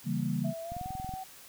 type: chord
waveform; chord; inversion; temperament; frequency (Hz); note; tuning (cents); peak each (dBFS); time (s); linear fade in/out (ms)
sine; C# diminished seventh; none; equal; 138.59 / 164.81 / 196 / 233.1; C#3 / E3 / G3 / Bb3; 0 / 0 / 0 / 0; -34; 0.04-0.54; 50
type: tone with pitch glide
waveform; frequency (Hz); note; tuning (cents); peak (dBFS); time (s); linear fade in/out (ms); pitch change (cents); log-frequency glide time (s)
sine; 659.3 to 757.3; E5 to F#5; 0 to +40; -37; 0.44-1.24; 10; +240; 0.62-0.9
type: click train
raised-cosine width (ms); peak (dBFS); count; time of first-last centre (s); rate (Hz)
5; -29; 10; 0.72-1.139; 21.5
effects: white hiss -52 dBFS RMS until 1.48 s